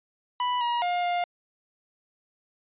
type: tone with pitch steps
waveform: 45% pulse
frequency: 987 / 955 / 709 / 705 Hz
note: B5 / A#5 / F5 / F5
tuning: -1 / +42 / +26 / +16 cents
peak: -24 dBFS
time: 0.4-1.24 s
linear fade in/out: 2 ms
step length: 210 ms
effects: resampled to 8000 Hz